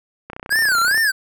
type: click train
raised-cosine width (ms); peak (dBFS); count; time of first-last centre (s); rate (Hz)
0.5; -17; 22; 0.3-0.977; 31
type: tone with vibrato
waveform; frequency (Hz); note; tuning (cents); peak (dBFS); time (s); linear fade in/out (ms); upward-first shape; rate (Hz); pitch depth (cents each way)
square; 1568; G6; 0; -15; 0.5-1.12; 20; sine; 2.5; 250
effects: none